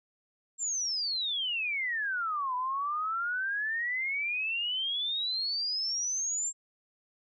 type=exponential two-way sweep; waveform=sine; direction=down then up; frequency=7500 to 987.8 to 7500 Hz; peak=-29 dBFS; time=0.58-6.53 s; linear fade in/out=50 ms; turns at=2.55 s; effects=none